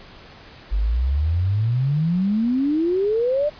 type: exponential sweep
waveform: sine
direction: up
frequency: 47.39 to 611 Hz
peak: -17 dBFS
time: 0.71-3.5 s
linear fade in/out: 20 ms
effects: pink hiss -44 dBFS RMS until 3.59 s + resampled to 11025 Hz